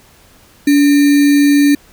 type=tone with sample-and-hold; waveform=sine; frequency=286.6 Hz; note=D4; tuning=42 cents flat; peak=-6 dBFS; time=0.67-1.75 s; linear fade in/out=5 ms; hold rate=2100 Hz; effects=pink hiss -46 dBFS RMS until 1.92 s